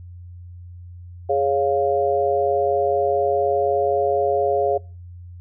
sine chord, Db major, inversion second, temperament equal, 415.3 / 554.4 / 698.5 Hz, Ab4 / Db5 / F5, 0 / 0 / 0 cents, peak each -21 dBFS, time 1.29-4.78 s, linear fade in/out 10 ms, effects noise-tail reverb RT60 0.4 s tail -25 dB re dry + added 88 Hz sine -36 dBFS peak until 5.4 s

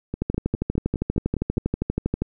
two click trains, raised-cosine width 3 ms, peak -9 / -14 dBFS, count 26 / 8, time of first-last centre 0.22-2.22 / 0.14-1.571 s, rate 12.5 / 4.89 Hz, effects none

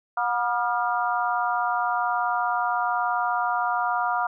harmonic tone with a mistuned harmonic, 241.1 Hz, B3, 41 cents flat, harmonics 3 / 4 / 5 / 6, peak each -26 / -27 / -28 / -29 dBFS, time 0.17-4.27 s, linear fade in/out 5 ms, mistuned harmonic 6, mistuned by -57 cents, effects none

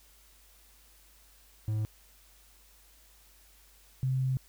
triangle / sine tone pair in turn, 108 / 130.85 Hz, A2 / C3, -32 / 0 cents, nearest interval minor third, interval 332 cents, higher second, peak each -26 dBFS, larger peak neither, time 1.68-1.85 / 4.03-4.37 s, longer second, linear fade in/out 0 ms, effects added 50 Hz sine -61 dBFS peak until 4.48 s + white hiss -61 dBFS RMS until 4.48 s

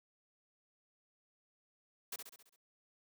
white noise with echo, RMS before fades -42 dBFS, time 2.12-2.16 s, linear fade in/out 5 ms, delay 67 ms, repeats 6, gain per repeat -5 dB, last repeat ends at 2.562 s, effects high-pass 200 Hz 12 dB/octave

